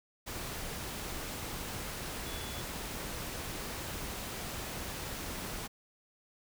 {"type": "tone in noise", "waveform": "sine", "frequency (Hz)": 3426, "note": "A7", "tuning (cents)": -47, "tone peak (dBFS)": -48, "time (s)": [2.25, 2.62], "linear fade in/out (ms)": 20, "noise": "pink", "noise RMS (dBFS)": -40, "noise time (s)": [0.26, 5.68], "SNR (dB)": -11, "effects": []}